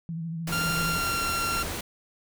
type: tone with vibrato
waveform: sine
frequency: 164.81 Hz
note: E3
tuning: in tune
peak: -30 dBFS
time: 0.09-0.98 s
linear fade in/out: 0 ms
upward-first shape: sine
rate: 13 Hz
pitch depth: 47 cents each way
type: noise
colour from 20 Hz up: pink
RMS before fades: -33 dBFS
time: 0.47-1.81 s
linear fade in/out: 5 ms
type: tone with pitch glide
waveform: sawtooth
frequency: 1389 to 1373 Hz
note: F6 to F6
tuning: -10 to -30 cents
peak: -23 dBFS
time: 0.52-1.63 s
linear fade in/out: 5 ms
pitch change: -20 cents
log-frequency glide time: 0.72-1.29 s
effects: none

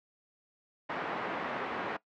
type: band-pass noise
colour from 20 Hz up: white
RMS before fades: -36 dBFS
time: 0.89-1.97 s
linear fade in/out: 10 ms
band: 210 to 1400 Hz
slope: 12 dB/octave
effects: noise-tail reverb RT60 0.1 s tail -19 dB re dry + low-pass 3000 Hz 12 dB/octave

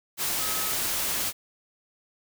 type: tone in noise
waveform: sine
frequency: 1278 Hz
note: D#6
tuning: 46 cents sharp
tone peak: -37 dBFS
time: 0.38-0.76 s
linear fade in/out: 50 ms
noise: white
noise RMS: -28 dBFS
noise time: 0.17-1.33 s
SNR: -12 dB
effects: none

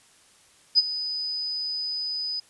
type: tone with ADSR envelope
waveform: sine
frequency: 4989 Hz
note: D#8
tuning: 4 cents sharp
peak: -12 dBFS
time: 0.75-2.4 s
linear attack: 32 ms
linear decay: 31 ms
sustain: -15 dB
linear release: 6 ms
effects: white hiss -57 dBFS RMS until 2.49 s + resampled to 24000 Hz

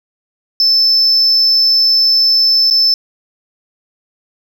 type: tone with dropouts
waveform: sine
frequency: 5274 Hz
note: E8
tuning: in tune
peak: -6 dBFS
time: 0.6-2.94 s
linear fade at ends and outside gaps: 1 ms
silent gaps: 2.701-2.709 s
effects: tanh soft clip ceiling -5 dBFS + 7-bit

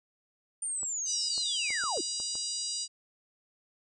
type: linear sweep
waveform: sine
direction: down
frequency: 9090 to 277.2 Hz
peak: -31 dBFS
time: 0.62-2.01 s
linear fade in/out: 5 ms
type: clicks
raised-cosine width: 1 ms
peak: -33 dBFS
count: 7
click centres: 0.832 / 1.379 / 1.705 / 1.838 / 1.974 / 2.201 / 2.354 s
type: harmonic tone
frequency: 964 Hz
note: B5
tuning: 42 cents flat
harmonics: 3 / 4 / 5 / 6 / 7 / 8 / 9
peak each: -47 / -42 / -35 / -41 / -45 / -40 / -41 dBFS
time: 1.05-2.88 s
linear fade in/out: 50 ms
effects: none

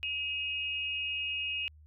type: tone pair together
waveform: sine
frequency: 2540 / 2851 Hz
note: D#7 / F7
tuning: +35 / +35 cents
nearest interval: major second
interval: 200 cents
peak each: -34 / -35 dBFS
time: 0.03-1.68 s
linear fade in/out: 0 ms
effects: added 76 Hz sine -53 dBFS peak until 1.86 s

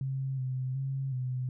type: tone with pitch steps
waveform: sine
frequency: 134 / 129.3 / 135 / 127.3 Hz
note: C3 / C3 / C#3 / C3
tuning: +42 / -20 / -45 / -47 cents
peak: -30 dBFS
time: 0.01-1.49 s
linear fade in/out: 2 ms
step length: 370 ms
effects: none

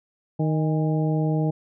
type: harmonic tone with a mistuned harmonic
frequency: 155.56 Hz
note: D#3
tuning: in tune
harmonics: 1 / 2 / 3 / 4 / 5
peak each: -21 / -27 / -31 / -33 / -35 dBFS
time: 0.39-1.51 s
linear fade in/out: 10 ms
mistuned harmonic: 5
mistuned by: +72 cents
effects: none

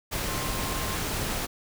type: tone in noise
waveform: sine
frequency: 1059 Hz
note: C6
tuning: 21 cents sharp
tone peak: -38 dBFS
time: 0.28-0.96 s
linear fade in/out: 20 ms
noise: pink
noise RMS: -30 dBFS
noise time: 0.11-1.47 s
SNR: -11 dB
effects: none

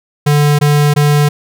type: tone bursts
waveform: square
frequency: 146.83 Hz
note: D3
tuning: in tune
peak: -8 dBFS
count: 3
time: 0.26-1.29 s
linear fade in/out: 10 ms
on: 330 ms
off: 20 ms
effects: none

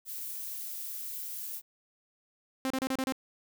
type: noise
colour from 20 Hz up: violet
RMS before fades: -39 dBFS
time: 0.05-1.62 s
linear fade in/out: 50 ms
type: tone bursts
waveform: sawtooth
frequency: 263.5 Hz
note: C4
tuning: 12 cents sharp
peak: -25 dBFS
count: 6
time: 2.65-3.123 s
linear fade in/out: 0 ms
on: 53 ms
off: 31 ms
effects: none

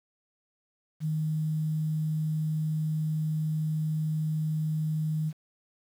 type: tone with quantisation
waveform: sine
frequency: 155.56 Hz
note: D#3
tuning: in tune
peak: -26 dBFS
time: 1-5.33 s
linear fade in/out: 50 ms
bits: 9
effects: none

